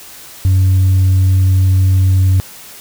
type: tone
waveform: sine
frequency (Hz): 94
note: F#2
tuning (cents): +28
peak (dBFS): -5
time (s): 0.45-2.4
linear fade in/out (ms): 0
effects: tanh soft clip ceiling -6 dBFS + white hiss -35 dBFS RMS until 2.8 s